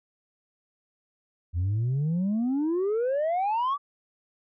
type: exponential sweep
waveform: sine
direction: up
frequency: 82.41 to 1174.7 Hz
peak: -21 dBFS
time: 1.53-3.78 s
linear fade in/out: 50 ms
effects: tanh soft clip ceiling -22 dBFS